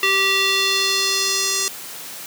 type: tone with band-pass filter sweep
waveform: square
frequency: 388.9 Hz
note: G4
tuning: 14 cents flat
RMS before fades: -19 dBFS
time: 0.03-1.68 s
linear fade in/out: 0 ms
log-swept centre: 2700 to 6600 Hz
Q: 1.9
effects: white hiss -34 dBFS RMS until 2.26 s + high-pass 150 Hz 12 dB/octave